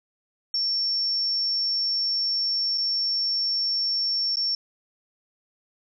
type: tone with dropouts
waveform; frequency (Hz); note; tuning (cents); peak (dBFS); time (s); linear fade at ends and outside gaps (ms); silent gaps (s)
sine; 5450; F8; -43; -22; 0.54-4.55; 2; 2.776-2.78 / 4.358-4.369
effects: none